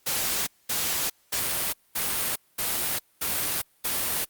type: noise bursts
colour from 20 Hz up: white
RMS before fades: -27 dBFS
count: 7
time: 0.06-4.25 s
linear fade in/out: 10 ms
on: 410 ms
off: 220 ms
effects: white hiss -64 dBFS RMS until 4.29 s + Opus 48 kbps